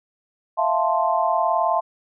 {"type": "chord", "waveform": "sine", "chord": "F major seventh", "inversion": "third", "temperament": "equal", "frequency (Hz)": [659.3, 698.5, 880, 1046.5], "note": ["E5", "F5", "A5", "C6"], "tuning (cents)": [0, 0, 0, 0], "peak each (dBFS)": -23, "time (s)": [0.57, 1.81], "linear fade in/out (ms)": 20, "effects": []}